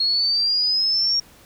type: exponential sweep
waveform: sine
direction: up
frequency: 4284 to 5588 Hz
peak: -17 dBFS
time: 0-1.2 s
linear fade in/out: 5 ms
effects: pink hiss -50 dBFS RMS until 1.45 s